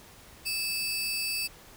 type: tone pair together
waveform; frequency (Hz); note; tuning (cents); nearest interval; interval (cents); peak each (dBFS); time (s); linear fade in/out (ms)
sawtooth; 2616 / 4661; E7 / D8; -14 / -14; minor seventh; 1000; -29 / -29; 0.45-1.48; 20
effects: pink hiss -52 dBFS RMS until 1.76 s